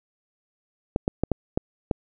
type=clicks; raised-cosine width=2 ms; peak=-8 dBFS; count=6; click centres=0.961 / 1.079 / 1.236 / 1.317 / 1.575 / 1.912 s; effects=none